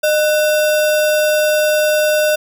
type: tone with sample-and-hold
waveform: sine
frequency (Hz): 610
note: D#5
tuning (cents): -34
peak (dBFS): -11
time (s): 0.03-2.36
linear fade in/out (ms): 10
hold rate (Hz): 2100
effects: none